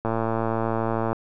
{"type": "click train", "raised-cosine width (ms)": 1, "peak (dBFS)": -11, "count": 123, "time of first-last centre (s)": [0.05, 1.13], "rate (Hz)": 113, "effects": []}